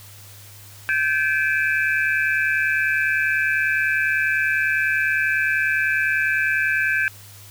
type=tone cluster; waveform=sine; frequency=1556 / 1706 / 2346 / 2568 Hz; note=G6 / G#6 / D7 / E7; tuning=-13 / +46 / -2 / -46 cents; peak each=-20 / -24 / -26 / -29 dBFS; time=0.89-7.08 s; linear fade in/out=0 ms; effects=added 101 Hz sine -44 dBFS peak until 7.5 s + white hiss -45 dBFS RMS until 7.5 s